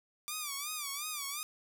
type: tone with vibrato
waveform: 5% pulse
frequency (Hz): 1174.7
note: D6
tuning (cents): 0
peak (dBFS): -25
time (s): 0.28-1.43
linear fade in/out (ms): 0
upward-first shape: sine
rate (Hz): 2.8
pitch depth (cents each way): 110
effects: none